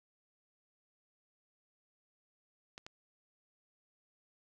clicks, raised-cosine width 0.2 ms, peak -29 dBFS, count 2, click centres 2.779 / 2.865 s, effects none

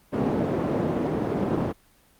white band-pass noise, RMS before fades -25 dBFS, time 0.12-1.73 s, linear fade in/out 20 ms, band 130 to 390 Hz, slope 12 dB/octave, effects pink hiss -59 dBFS RMS until 2.19 s + Opus 24 kbps

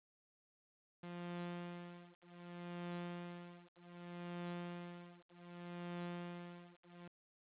sawtooth tone with tremolo, 174.61 Hz, F3, in tune, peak -38 dBFS, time 1.03-7.08 s, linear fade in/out 5 ms, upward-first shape triangle, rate 0.65 Hz, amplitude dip 100%, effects resampled to 8000 Hz + 11-bit

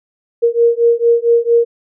sine beating tone pair, 466.2 / 470.6 Hz, A#4 / A#4, 0 / +16 cents, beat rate 4.4 Hz, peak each -12 dBFS, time 0.42-1.65 s, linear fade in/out 20 ms, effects none

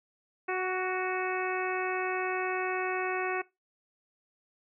harmonic tone with a mistuned harmonic, 370 Hz, F#4, in tune, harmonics 1 / 2 / 3 / 4 / 5 / 6 / 7, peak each -32 / -35 / -37 / -38 / -39 / -40 / -40 dBFS, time 0.48-3.42 s, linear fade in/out 10 ms, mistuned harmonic 3, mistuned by +17 cents, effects noise-tail reverb RT60 0.2 s tail -20 dB re dry

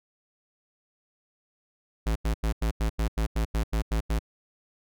square tone bursts, 55 Hz, A1, in tune, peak -24 dBFS, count 12, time 2.06-4.192 s, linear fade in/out 10 ms, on 97 ms, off 88 ms, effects none

